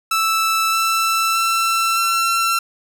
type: tone with pitch steps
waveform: sawtooth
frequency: 1318.5 / 1329.2 / 1340 / 1350.9 Hz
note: E6 / E6 / E6 / E6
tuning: 0 / +14 / +28 / +42 cents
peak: -12 dBFS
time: 0.11-2.59 s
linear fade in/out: 5 ms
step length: 620 ms
effects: none